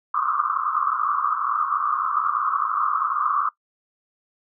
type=band-pass noise; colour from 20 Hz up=pink; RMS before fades=-23 dBFS; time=0.14-3.49 s; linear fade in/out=5 ms; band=1100 to 1300 Hz; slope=96 dB/octave; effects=noise-tail reverb RT60 0.1 s tail -19 dB re dry